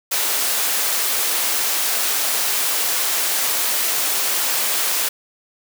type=high-pass noise; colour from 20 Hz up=white; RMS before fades=-20 dBFS; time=0.11-5.09 s; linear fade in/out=10 ms; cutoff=400 Hz; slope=12 dB/octave; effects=none